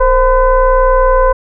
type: tone with frequency modulation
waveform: sine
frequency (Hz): 523.3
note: C5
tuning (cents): 0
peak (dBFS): -6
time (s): 0-1.33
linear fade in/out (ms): 10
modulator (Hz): 493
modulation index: 1.2
effects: none

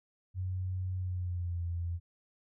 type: tone with pitch glide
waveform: sine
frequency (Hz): 92.5 to 85.81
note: F#2 to F2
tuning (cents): 0 to -30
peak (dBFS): -32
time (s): 0.34-2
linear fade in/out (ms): 50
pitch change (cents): -130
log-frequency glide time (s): 0.97-1.63
effects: none

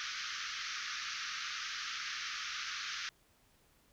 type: band-pass noise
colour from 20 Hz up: pink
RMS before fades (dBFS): -41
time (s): 0-3.09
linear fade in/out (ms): 0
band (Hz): 1200 to 6300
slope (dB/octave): 96
effects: pink hiss -69 dBFS RMS until 3.92 s

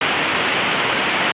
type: low-pass noise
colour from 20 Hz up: white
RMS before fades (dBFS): -19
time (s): 0.01-1.32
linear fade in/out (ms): 5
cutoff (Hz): 3200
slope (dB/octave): 48
effects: high-pass 150 Hz 12 dB/octave + resampled to 8000 Hz

